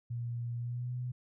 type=tone with pitch glide; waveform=sine; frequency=118.9 to 124.31 Hz; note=A#2 to B2; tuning=+35 to +12 cents; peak=-34 dBFS; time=0.1-1.12 s; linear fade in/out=10 ms; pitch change=+77 cents; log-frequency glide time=0.57-0.93 s; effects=none